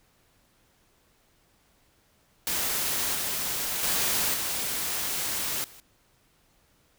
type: noise with level steps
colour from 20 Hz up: white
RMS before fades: -28 / -30 / -26 / -30 / -50 dBFS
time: 2.47-5.8 s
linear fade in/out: 0 ms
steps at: 3.15 / 3.83 / 4.34 / 5.64 s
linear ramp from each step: 2 ms
effects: pink hiss -65 dBFS RMS until 6.98 s